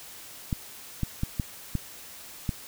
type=clicks; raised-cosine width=5 ms; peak=-14 dBFS; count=6; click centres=0.528 / 1.033 / 1.234 / 1.398 / 1.753 / 2.492 s; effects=white hiss -45 dBFS RMS until 2.67 s

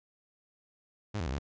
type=tone with pitch steps; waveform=sawtooth; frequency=104.8 / 83.1 / 63.9 / 71.8 Hz; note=G#2 / E2 / C2 / D2; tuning=+16 / +15 / -40 / -39 cents; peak=-28 dBFS; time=1.14-1.388 s; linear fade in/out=10 ms; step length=62 ms; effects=resampled to 16000 Hz

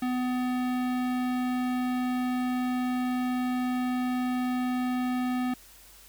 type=tone with hard clipping; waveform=sine; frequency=250.9 Hz; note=B3; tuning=28 cents sharp; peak=-28 dBFS; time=0.02-5.54 s; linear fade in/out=5 ms; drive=18 dB; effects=added 48 Hz sine -58 dBFS peak until 6.08 s + white hiss -53 dBFS RMS until 6.08 s

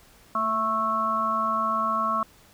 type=harmonic tone with a mistuned harmonic; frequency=220 Hz; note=A3; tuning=in tune; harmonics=1 / 3 / 5 / 6; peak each=-34 / -33 / -24 / -28 dBFS; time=0.35-2.23 s; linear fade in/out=2 ms; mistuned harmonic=1; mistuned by=+24 cents; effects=pink hiss -55 dBFS RMS until 2.53 s

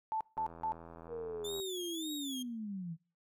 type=tone bursts; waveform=sine; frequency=879 Hz; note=A5; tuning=2 cents flat; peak=-32 dBFS; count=3; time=0.12-0.721 s; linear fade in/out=0 ms; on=87 ms; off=170 ms
type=click train; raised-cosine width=1 ms; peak=-36 dBFS; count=103; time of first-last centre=0.37-1.599 s; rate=83 Hz
type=linear sweep; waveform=sine; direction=down; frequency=478.3 to 156.9 Hz; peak=-38 dBFS; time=1.08-2.97 s; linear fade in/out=50 ms
type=tone with vibrato; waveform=sawtooth; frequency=3494 Hz; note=A7; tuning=13 cents flat; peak=-38 dBFS; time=1.44-2.43 s; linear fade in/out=10 ms; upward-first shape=sine; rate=1.8 Hz; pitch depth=140 cents each way
effects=noise-tail reverb RT60 0.4 s tail -24 dB re dry

